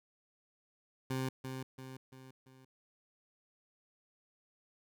20% pulse tone with echo, 131 Hz, C3, 2 cents sharp, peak -29 dBFS, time 1.1-1.29 s, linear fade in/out 5 ms, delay 340 ms, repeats 4, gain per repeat -6 dB, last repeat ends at 2.65 s, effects none

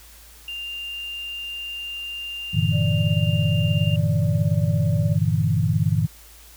sine tone, 2794 Hz, F7, in tune, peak -29 dBFS, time 0.48-3.96 s, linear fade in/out 2 ms
sine chord, E half-diminished seventh, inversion first, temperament equal with one note detuned, 98 / 116.54 / 147.77 / 164.81 Hz, G2 / Bb2 / D3 / E3, 0 / 0 / +11 / 0 cents, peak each -23 dBFS, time 2.53-6.07 s, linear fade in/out 20 ms
sine tone with pitch glide, 587.3 to 579.2 Hz, D5 to D5, 0 to -24 cents, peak -33 dBFS, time 2.71-5.18 s, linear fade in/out 50 ms, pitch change -24 cents, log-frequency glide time 3.14-5.04 s
effects added 56 Hz sine -48 dBFS peak until 6.56 s + white hiss -48 dBFS RMS until 6.56 s

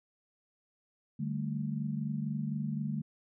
sine chord, D suspended fourth, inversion none, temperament equal with one note detuned, 148.62 / 196 / 220 Hz, D3 / G3 / A3, +21 / 0 / 0 cents, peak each -35 / -38 / -36 dBFS, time 1.19-3.02 s, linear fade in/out 10 ms, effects none

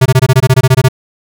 square tone bursts, 130 Hz, C3, 11 cents flat, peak -4 dBFS, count 13, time 0.01-0.886 s, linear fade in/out 10 ms, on 48 ms, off 21 ms, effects none

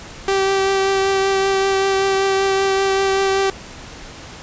sawtooth tone with vibrato, 388.5 Hz, G4, 16 cents flat, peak -11 dBFS, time 0.28-3.5 s, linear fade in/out 2 ms, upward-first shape triangle, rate 5.2 Hz, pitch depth 14 cents each way, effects pink hiss -36 dBFS RMS until 4.42 s + resampled to 16000 Hz

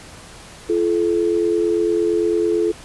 sine tone pair together, 341.9 / 430.8 Hz, F4 / A4, -37 / -37 cents, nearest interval major third, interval 400 cents, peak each -18 dBFS, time 0.69-2.72 s, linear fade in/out 10 ms, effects pink hiss -40 dBFS RMS until 2.84 s + resampled to 24000 Hz

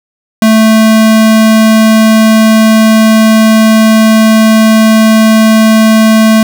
square tone, 220 Hz, A3, in tune, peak -3 dBFS, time 0.42-6.43 s, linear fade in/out 2 ms, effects none

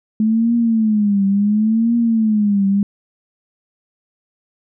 sine tone with vibrato, 214.9 Hz, A3, 41 cents flat, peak -12 dBFS, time 0.2-2.83 s, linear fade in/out 2 ms, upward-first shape triangle, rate 0.71 Hz, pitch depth 170 cents each way, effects none

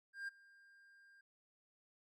triangle tone with ADSR envelope, 1600 Hz, G6, 35 cents sharp, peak -38 dBFS, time 0.13-1.21 s, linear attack 150 ms, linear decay 14 ms, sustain -23 dB, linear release 4 ms, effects none

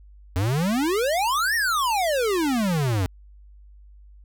square exponential two-way sweep, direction up then down, 87.31 to 1897 to 87.31 Hz, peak -21 dBFS, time 0.36-3.06 s, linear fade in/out 0 ms, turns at 1.55 s, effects added 50 Hz sine -45 dBFS peak until 4.24 s

